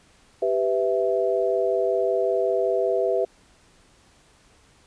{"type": "chord", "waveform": "sine", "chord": "E minor", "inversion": "first", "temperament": "equal with one note detuned", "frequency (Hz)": [392, 497.3, 659.3], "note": ["G4", "B4", "E5"], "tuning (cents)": [0, 12, 0], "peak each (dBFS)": -24, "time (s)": [0.42, 3.25], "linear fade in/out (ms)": 5, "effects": ["pink hiss -57 dBFS RMS until 4.86 s", "resampled to 22050 Hz"]}